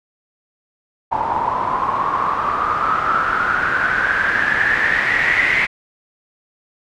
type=noise with low-pass filter sweep; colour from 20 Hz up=white; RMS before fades=-18 dBFS; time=1.11-5.67 s; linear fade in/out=20 ms; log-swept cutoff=910 to 2100 Hz; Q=9.9; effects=none